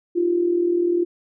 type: tone with amplitude modulation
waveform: sine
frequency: 347.9 Hz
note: F4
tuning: 7 cents flat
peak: -14 dBFS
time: 0.15-1.05 s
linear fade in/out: 20 ms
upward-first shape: sine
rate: 40.2 Hz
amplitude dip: 60%
effects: none

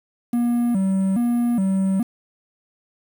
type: tone with vibrato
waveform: triangle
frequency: 214 Hz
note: A3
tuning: 48 cents flat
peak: -15 dBFS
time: 0.33-2.03 s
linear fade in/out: 5 ms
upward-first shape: square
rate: 1.2 Hz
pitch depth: 190 cents each way
effects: 7-bit

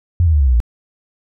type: tone with pitch steps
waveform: sine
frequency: 87.31 / 80.53 / 74.27 / 68.5 / 63.18 / 58.27 Hz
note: F2 / E2 / D2 / C#2 / B1 / A#1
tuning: 0 / -40 / +20 / -20 / +40 / 0 cents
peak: -9 dBFS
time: 0.2-0.602 s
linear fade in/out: 0 ms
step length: 67 ms
effects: none

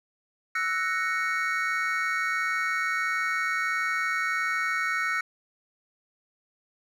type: chord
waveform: triangle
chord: F# dominant seventh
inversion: third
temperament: equal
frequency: 1318.5 / 1480 / 1864.7 / 2217 Hz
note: E6 / F#6 / A#6 / C#7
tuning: 0 / 0 / 0 / 0 cents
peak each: -29 dBFS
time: 0.55-5.21 s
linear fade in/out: 5 ms
effects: none

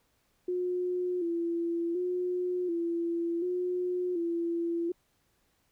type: tone with vibrato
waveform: sine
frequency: 349.2 Hz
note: F4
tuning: in tune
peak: -28 dBFS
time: 0.48-4.92 s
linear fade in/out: 5 ms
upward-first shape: square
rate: 0.68 Hz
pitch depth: 54 cents each way
effects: pink hiss -72 dBFS RMS until 5.71 s

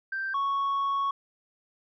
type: tone pair in turn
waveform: sine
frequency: 1568 / 1108.7 Hz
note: G6 / C#6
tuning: 0 / 0 cents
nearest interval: tritone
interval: 600 cents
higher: first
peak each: -28 / -22 dBFS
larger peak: second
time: 0.12-0.34 / 0.34-1.11 s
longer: second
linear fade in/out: 5 ms
effects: tanh soft clip ceiling -24 dBFS

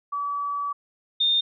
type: tone pair in turn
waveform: sine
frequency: 1146 / 3638 Hz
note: D6 / A#7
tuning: -43 / -43 cents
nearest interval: octave + minor sixth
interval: 2000 cents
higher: second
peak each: -25 / -18 dBFS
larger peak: second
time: 0.12-0.73 / 1.2-1.41 s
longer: first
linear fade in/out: 10 ms
effects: none

